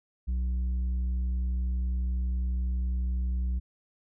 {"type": "tone with tanh clipping", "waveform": "sine", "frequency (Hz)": 62, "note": "B1", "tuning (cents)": 7, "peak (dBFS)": -27, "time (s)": [0.27, 3.6], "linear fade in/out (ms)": 20, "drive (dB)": 5, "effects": []}